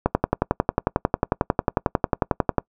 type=click train; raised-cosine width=1 ms; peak=-3 dBFS; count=29; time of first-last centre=0.06-2.583 s; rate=11.1 Hz; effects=noise-tail reverb RT60 0.1 s tail -24 dB re dry